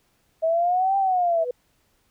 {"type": "exponential two-way sweep", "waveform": "sine", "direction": "up then down", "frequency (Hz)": [639, 792, 645], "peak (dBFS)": -18, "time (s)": [0.42, 1.45], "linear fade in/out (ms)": 20, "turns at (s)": 0.97}
{"type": "tone with exponential growth", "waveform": "sine", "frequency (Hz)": 493.9, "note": "B4", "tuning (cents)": 0, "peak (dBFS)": -21, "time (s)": [1.28, 1.51], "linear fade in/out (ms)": 5, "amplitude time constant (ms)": 50}
{"effects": ["pink hiss -66 dBFS RMS until 2.1 s"]}